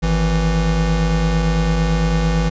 square tone pair together, 51.97 / 164.81 Hz, G#1 / E3, +2 / 0 cents, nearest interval octave + minor sixth, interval 1998 cents, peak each -18 dBFS, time 0.02-2.5 s, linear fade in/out 20 ms, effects resampled to 16000 Hz

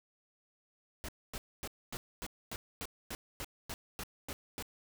pink noise bursts, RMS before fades -41 dBFS, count 13, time 1.04-4.625 s, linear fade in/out 0 ms, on 45 ms, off 250 ms, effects none

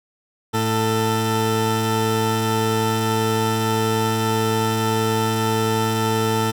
20% pulse tone pair together, 110.5 / 443.7 Hz, A2 / A4, +8 / +14 cents, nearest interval 2 octaves, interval 2406 cents, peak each -16 dBFS, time 0.53-6.52 s, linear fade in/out 20 ms, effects none

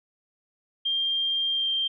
sine tone with pitch glide, 3192 to 3168 Hz, G7 to G7, +31 to +18 cents, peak -23 dBFS, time 0.85-1.88 s, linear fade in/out 10 ms, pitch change -13 cents, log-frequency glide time 1.51-1.69 s, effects none

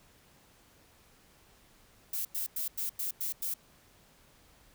violet noise bursts, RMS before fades -34 dBFS, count 7, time 2.13-3.54 s, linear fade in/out 5 ms, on 120 ms, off 95 ms, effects pink hiss -62 dBFS RMS until 4.74 s

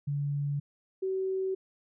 sine tone pair in turn, 143.3 / 379.9 Hz, D3 / F#4, -42 / +46 cents, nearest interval octave + perfect fourth, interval 1688 cents, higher second, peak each -28 / -28 dBFS, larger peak neither, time 0.07-0.6 / 1.02-1.55 s, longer neither, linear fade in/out 10 ms, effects none

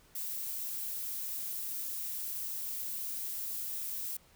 violet noise, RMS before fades -38 dBFS, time 0.15-4.17 s, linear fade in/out 5 ms, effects pink hiss -63 dBFS RMS until 4.35 s

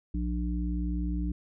harmonic tone, 59.6 Hz, A#1, 39 cents sharp, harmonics 1 / 3 / 5, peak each -29 / -34 / -36 dBFS, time 0.14-1.32 s, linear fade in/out 5 ms, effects none

